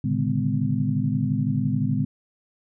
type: tone cluster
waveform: sine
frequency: 113.6 / 139.5 / 151.2 / 205.1 / 252 Hz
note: A#2 / C#3 / D#3 / G#3 / B3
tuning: -44 / +11 / -49 / -21 / +35 cents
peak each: -27 dBFS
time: 0.04-2.05 s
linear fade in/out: 5 ms
effects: none